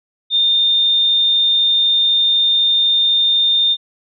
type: tone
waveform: sine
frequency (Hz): 3626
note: A#7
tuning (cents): -49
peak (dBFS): -11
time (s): 0.3-3.77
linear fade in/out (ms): 50
effects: none